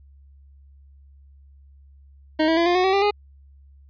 25% pulse tone with pitch steps, 312.2 / 324.9 / 338.1 / 351.9 / 366.2 / 381 / 396.5 / 412.7 Hz, D#4 / E4 / E4 / F4 / F#4 / G4 / G4 / G#4, +6 / -25 / +44 / +13 / -18 / -49 / +20 / -11 cents, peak -13 dBFS, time 2.39-3.11 s, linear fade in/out 10 ms, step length 90 ms, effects added 69 Hz sine -47 dBFS peak until 3.89 s + resampled to 11025 Hz

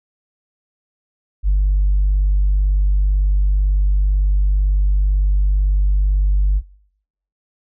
sine tone, 48.99 Hz, G1, in tune, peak -10 dBFS, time 1.43-6.62 s, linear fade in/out 50 ms, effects noise-tail reverb RT60 0.8 s tail -26 dB re dry + tanh soft clip ceiling -9 dBFS

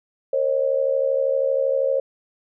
sine tone with amplitude modulation, 540 Hz, C#5, 45 cents flat, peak -14 dBFS, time 0.33-2 s, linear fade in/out 5 ms, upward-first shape sine, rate 72.7 Hz, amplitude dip 80%, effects none

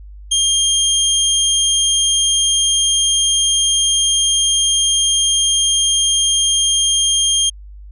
20% pulse tone, 3210 Hz, G7, 40 cents sharp, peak -7 dBFS, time 0.31-7.5 s, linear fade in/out 10 ms, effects added 50 Hz sine -33 dBFS peak until 7.91 s + resampled to 24000 Hz

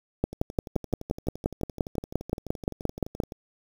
two click trains, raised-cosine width 2 ms, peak -24 / -10 dBFS, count 36 / 18, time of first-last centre 0.33-3.321 / 0.24-3.202 s, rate 11.7 / 5.74 Hz, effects 7-bit

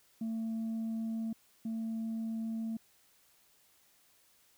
sine tone pair in turn, 224.4 / 224.4 Hz, A3 / A3, +34 / +34 cents, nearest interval unison, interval 0 cents, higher neither, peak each -31 / -32 dBFS, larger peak first, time 0.21-1.33 / 1.65-2.77 s, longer neither, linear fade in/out 5 ms, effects tanh soft clip ceiling -32 dBFS + white hiss -67 dBFS RMS until 4.57 s

